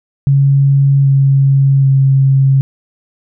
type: tone with pitch steps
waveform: sine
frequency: 138.59 / 137 / 135.42 Hz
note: C#3 / C#3 / C#3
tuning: 0 / -20 / -40 cents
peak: -6 dBFS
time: 0.27-2.61 s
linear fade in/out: 0 ms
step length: 780 ms
effects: none